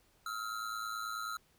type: ring-modulated tone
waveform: square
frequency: 1335 Hz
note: E6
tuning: 22 cents sharp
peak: -35 dBFS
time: 0.26-1.37 s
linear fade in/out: 2 ms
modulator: 54.7 Hz
effects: pink hiss -69 dBFS RMS until 1.58 s